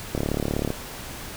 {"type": "click train", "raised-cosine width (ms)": 2, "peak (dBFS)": -11, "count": 21, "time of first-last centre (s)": [0.15, 0.704], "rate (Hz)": 36.1, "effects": ["pink hiss -37 dBFS RMS until 1.36 s"]}